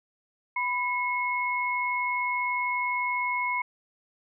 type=tone pair together; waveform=sine; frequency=990.8 / 2176 Hz; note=B5 / C#7; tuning=+5 / -33 cents; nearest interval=octave + major second; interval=1362 cents; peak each=-28 dBFS; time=0.56-3.62 s; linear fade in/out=5 ms; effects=none